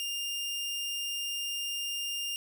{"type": "tone", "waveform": "sawtooth", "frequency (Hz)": 2805, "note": "F7", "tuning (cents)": 7, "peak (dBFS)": -29, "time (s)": [0, 2.36], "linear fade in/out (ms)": 0, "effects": []}